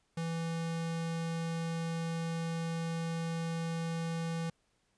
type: tone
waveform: square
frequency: 165.4 Hz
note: E3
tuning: 6 cents sharp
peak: -34 dBFS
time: 0.17-4.5 s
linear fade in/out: 5 ms
effects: pink hiss -75 dBFS RMS until 4.97 s + resampled to 22050 Hz